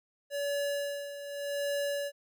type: tone with tremolo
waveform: square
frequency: 570 Hz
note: C#5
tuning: 48 cents sharp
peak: -30 dBFS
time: 0.3-2.12 s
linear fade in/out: 50 ms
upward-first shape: sine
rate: 0.85 Hz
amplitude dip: 70%
effects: none